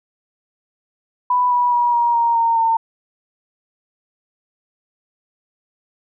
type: tone with pitch steps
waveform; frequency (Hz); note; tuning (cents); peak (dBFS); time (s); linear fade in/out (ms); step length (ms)
sine; 990 / 975.8 / 961.8 / 948 / 934.4 / 921 / 907.8; B5 / B5 / B5 / A#5 / A#5 / A#5 / A#5; +4 / -21 / -46 / +29 / +4 / -21 / -46; -13; 1.3-2.77; 5; 210
effects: none